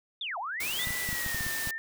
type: linear two-way sweep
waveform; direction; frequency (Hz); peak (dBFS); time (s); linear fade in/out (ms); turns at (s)
sine; down then up; 3700 to 659.3 to 3700; -32; 0.21-0.85; 2; 0.38
type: noise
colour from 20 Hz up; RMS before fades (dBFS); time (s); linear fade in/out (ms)
white; -35; 0.6-1.71; 5
type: tone with pitch glide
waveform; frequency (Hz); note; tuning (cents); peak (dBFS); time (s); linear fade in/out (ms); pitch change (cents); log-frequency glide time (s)
sine; 1975.5 to 1801.1; B6 to A6; 0 to +40; -33; 0.79-1.78; 0; -160; 1.05-1.44
type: clicks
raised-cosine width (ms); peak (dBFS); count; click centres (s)
5; -26; 9; 0.872 / 0.906 / 1.09 / 1.129 / 1.263 / 1.346 / 1.408 / 1.465 / 1.673
effects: none